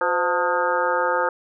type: harmonic tone with a mistuned harmonic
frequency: 178.7 Hz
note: F3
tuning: 40 cents sharp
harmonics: 2 / 3 / 4 / 5 / 6 / 7 / 8 / 9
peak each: -31 / -23 / -35 / -24 / -37 / -25 / -28 / -29 dBFS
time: 0.01-1.29 s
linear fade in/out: 2 ms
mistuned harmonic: 3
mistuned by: -67 cents
effects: none